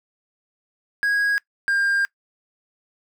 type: tone pair in turn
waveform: triangle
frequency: 1648 / 1602 Hz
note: G#6 / G6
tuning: -14 / +37 cents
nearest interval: unison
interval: 49 cents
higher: first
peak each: -16 dBFS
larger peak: neither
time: 1.03-1.38 / 1.68-2.05 s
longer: second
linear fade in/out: 0 ms
effects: noise-tail reverb RT60 0.1 s tail -22 dB re dry